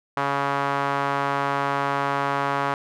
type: tone with band-pass filter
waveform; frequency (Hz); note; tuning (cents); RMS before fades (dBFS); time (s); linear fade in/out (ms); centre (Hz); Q
sawtooth; 140; C#3; +18; -24; 0.17-2.74; 2; 1100; 1.8
effects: none